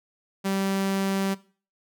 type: tone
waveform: sawtooth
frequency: 194.4 Hz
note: G3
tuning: 14 cents flat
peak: -20 dBFS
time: 0.44-1.35 s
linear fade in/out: 20 ms
effects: noise-tail reverb RT60 0.4 s tail -19 dB re dry